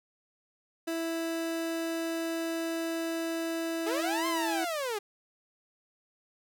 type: tone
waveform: 30% pulse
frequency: 329.6 Hz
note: E4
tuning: in tune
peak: -28 dBFS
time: 0.87-4.65 s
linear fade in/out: 10 ms
type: linear two-way sweep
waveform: sawtooth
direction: up then down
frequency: 393.7 to 1064 to 393.7 Hz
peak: -27 dBFS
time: 3.86-4.99 s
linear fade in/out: 10 ms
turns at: 4.27 s
effects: none